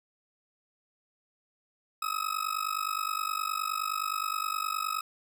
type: tone with amplitude modulation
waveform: 40% pulse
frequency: 1276 Hz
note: D#6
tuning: 43 cents sharp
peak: -25 dBFS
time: 2.02-5.01 s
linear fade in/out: 5 ms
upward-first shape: sine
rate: 49.6 Hz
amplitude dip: 90%
effects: none